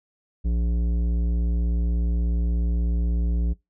sine tone with tanh clipping, 58.27 Hz, A#1, in tune, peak -22 dBFS, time 0.44-3.54 s, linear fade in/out 20 ms, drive 12 dB, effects noise-tail reverb RT60 0.2 s tail -23 dB re dry

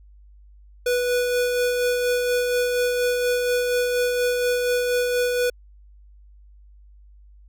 square tone with tremolo, 491.4 Hz, B4, 9 cents flat, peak -19 dBFS, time 0.86-5.5 s, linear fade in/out 5 ms, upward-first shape sine, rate 4.2 Hz, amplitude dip 30%, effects added 50 Hz sine -46 dBFS peak until 7.48 s

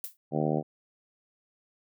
violet noise with exponential decay, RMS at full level -33 dBFS, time 0.04-0.17 s, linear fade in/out 1 ms, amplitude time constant 27 ms
harmonic tone, 76.6 Hz, D#2, 27 cents flat, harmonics 2 / 3 / 4 / 5 / 6 / 7 / 8 / 9 / 10, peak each -30 / -32 / -33 / -34 / -35 / -35 / -36 / -37 / -37 dBFS, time 0.31-0.63 s, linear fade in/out 50 ms
effects none

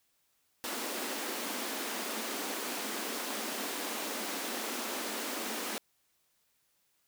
pink high-pass noise, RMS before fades -37 dBFS, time 0.64-5.78 s, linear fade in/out 0 ms, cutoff 210 Hz, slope 96 dB/octave, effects white hiss -74 dBFS RMS until 7.07 s

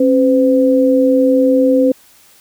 sine tone pair together, 270 / 509.7 Hz, C#4 / C5, -45 / -45 cents, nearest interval major seventh, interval 1100 cents, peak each -11 dBFS, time 0-1.92 s, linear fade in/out 5 ms, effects white hiss -47 dBFS RMS until 2.4 s

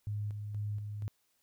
sine tone with tremolo, 104.2 Hz, G#2, 6 cents sharp, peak -33 dBFS, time 0.07-1.08 s, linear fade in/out 0 ms, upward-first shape square, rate 2.1 Hz, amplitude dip 40%, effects white hiss -75 dBFS RMS until 1.42 s

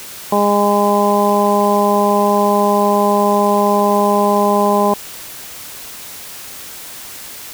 harmonic tone, 204.5 Hz, G#3, 26 cents flat, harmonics 1 / 2 / 3 / 4 / 5, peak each -17 / -17 / -17 / -17 / -17 dBFS, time 0.32-4.94 s, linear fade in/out 5 ms, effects white hiss -32 dBFS RMS until 7.53 s

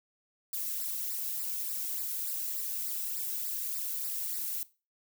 violet noise with flanger, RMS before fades -35 dBFS, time 0.53-4.63 s, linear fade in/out 2 ms, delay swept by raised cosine 0.31 to 1.71 ms, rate 3.4 Hz, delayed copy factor -0.85, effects noise-tail reverb RT60 0.3 s tail -18 dB re dry

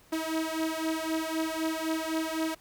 sawtooth beating tone pair, 318.3 / 322.2 Hz, D#4 / E4, +39 / -39 cents, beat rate 3.9 Hz, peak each -28 dBFS, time 0.12-2.55 s, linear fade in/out 10 ms, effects pink hiss -59 dBFS RMS until 2.6 s

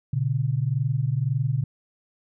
sine tone pair together, 120 / 141.88 Hz, B2 / C#3, -49 / +41 cents, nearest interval minor third, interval 290 cents, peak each -24 dBFS, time 0.13-1.64 s, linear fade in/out 5 ms, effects none

